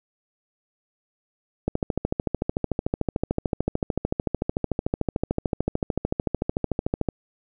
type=click train; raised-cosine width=2 ms; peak=-9 dBFS; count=74; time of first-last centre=1.68-7.087 s; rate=13.5 Hz; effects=none